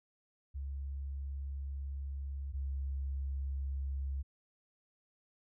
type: tone pair in turn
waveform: sine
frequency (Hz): 69 / 68.25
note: C#2 / C#2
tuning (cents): -7 / -26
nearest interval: unison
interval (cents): 19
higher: first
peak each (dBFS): -37 / -34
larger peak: second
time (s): 0.54-2.53 / 2.53-4.23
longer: first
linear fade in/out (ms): 20
effects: none